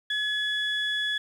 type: tone pair together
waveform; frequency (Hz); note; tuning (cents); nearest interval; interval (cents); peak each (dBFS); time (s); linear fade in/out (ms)
sine; 1700 / 3400; G#6 / G#7; +40 / +40; octave; 1200; -27; 0.1-1.18; 5
effects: tanh soft clip ceiling -19 dBFS + 9-bit